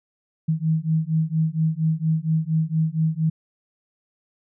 sine beating tone pair, 157.3 / 161.6 Hz, D#3 / E3, +19 / -34 cents, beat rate 4.3 Hz, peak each -22 dBFS, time 0.48-3.3 s, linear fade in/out 10 ms, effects none

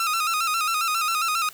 sawtooth tone with vibrato, 1294 Hz, E6, 32 cents flat, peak -18 dBFS, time 0-1.49 s, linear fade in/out 2 ms, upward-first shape square, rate 7.4 Hz, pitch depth 70 cents each way, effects white hiss -46 dBFS RMS until 1.53 s

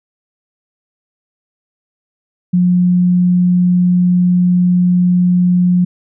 sine tone, 178.9 Hz, F3, 42 cents sharp, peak -8 dBFS, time 2.53-5.85 s, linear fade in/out 10 ms, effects none

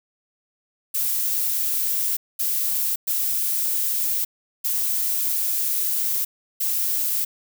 violet noise bursts at uneven times, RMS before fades -23 dBFS, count 5, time 0.94-2.17 / 2.39-2.96 / 3.07-4.25 / 4.64-6.25 / 6.6-7.25 s, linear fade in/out 10 ms, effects none

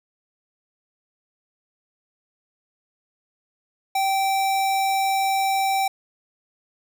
square tone, 777 Hz, G5, 16 cents flat, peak -20 dBFS, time 3.95-5.88 s, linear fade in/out 5 ms, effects none

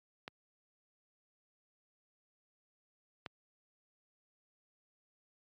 clicks, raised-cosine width 0.3 ms, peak -26 / -24 dBFS, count 2, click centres 0.279 / 3.262 s, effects high-pass 100 Hz 12 dB/octave + MP3 64 kbps

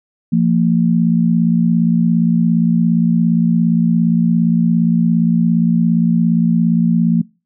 sine tone pair together, 171.26 / 228.6 Hz, F3 / A#3, -34 / -34 cents, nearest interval perfect fourth, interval 500 cents, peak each -13 dBFS, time 0.32-7.22 s, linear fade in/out 10 ms, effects noise-tail reverb RT60 0.3 s tail -24 dB re dry

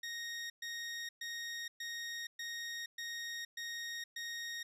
20% pulse tone bursts, 1866 Hz, A#6, 1 cent sharp, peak -35 dBFS, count 8, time 0.03-4.63 s, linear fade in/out 5 ms, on 470 ms, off 120 ms, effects low-pass 11000 Hz 12 dB/octave

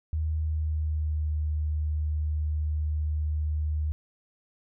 sine tone with pitch glide, 78.2 to 76.28 Hz, D#2 to D#2, +9 to -34 cents, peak -25 dBFS, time 0.13-3.92 s, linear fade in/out 0 ms, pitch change -43 cents, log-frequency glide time 0.32-1.35 s, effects none

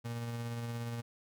35% pulse tone with tremolo, 117.7 Hz, A#2, 17 cents sharp, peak -34 dBFS, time 0.04-1.02 s, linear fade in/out 20 ms, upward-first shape sine, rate 17 Hz, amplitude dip 25%, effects none

